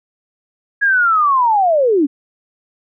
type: linear sweep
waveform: sine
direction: down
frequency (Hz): 1670 to 261.6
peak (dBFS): -10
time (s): 0.81-2.07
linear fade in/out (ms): 20
effects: none